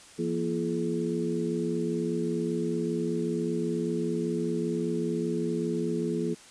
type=harmonic tone with a mistuned harmonic; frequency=85.1 Hz; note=F2; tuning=44 cents flat; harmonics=2 / 3 / 4 / 5; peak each=-32 / -32 / -32 / -32 dBFS; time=0.18-6.35 s; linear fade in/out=20 ms; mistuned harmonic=3; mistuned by=-120 cents; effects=white hiss -51 dBFS RMS until 6.5 s + resampled to 22050 Hz